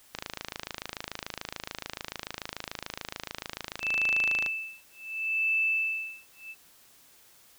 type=click train; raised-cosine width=0.2 ms; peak=-16 dBFS; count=117; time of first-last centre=0.15-4.462 s; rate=26.9 Hz
type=tone with tremolo; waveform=sine; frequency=2637 Hz; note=E7; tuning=in tune; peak=-23 dBFS; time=3.8-6.55 s; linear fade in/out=50 ms; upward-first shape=sine; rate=0.7 Hz; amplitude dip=100%
effects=white hiss -58 dBFS RMS until 7.58 s